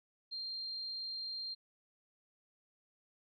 sine tone, 4186 Hz, C8, in tune, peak -39 dBFS, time 0.31-1.55 s, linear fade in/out 20 ms, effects none

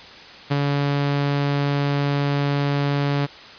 sawtooth tone with ADSR envelope, 142.4 Hz, C#3, 47 cents sharp, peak -13 dBFS, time 0.5-3.27 s, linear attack 17 ms, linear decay 28 ms, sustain -2 dB, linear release 24 ms, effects white hiss -41 dBFS RMS until 3.58 s + resampled to 11025 Hz

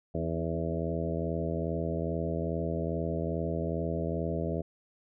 harmonic tone with a mistuned harmonic, 82.41 Hz, E2, in tune, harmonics 1 / 2 / 3 / 4 / 5 / 6 / 7 / 8, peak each -36 / -34 / -39 / -39 / -38 / -39 / -39 / -39 dBFS, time 0.14-4.62 s, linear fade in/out 10 ms, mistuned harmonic 4, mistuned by -31 cents, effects none

